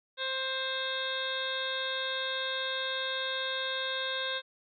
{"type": "harmonic tone with a mistuned harmonic", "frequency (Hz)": 525, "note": "C5", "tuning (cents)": 6, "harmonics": [1, 2, 3, 4, 5, 6, 7, 8], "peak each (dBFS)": [-38, -41, -36, -45, -44, -41, -36, -46], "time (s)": [0.17, 4.42], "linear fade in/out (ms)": 50, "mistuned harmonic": 6, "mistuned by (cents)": 89, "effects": []}